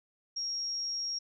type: tone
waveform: sine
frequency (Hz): 5588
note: F8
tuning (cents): 0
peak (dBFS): -32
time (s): 0.36-1.19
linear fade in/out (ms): 10
effects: none